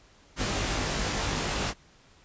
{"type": "noise with comb filter", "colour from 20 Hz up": "pink", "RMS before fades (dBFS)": -29, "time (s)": [0.36, 1.74], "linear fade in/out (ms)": 50, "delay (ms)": 20, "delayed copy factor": 0.9, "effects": ["pink hiss -58 dBFS RMS until 2.24 s", "resampled to 16000 Hz"]}